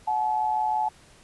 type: tone pair together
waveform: sine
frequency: 734.1 / 860 Hz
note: F#5 / A5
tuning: -14 / -40 cents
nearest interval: minor third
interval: 274 cents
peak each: -29 / -23 dBFS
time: 0.07-0.89 s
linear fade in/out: 10 ms
effects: pink hiss -54 dBFS RMS until 1.23 s + resampled to 24000 Hz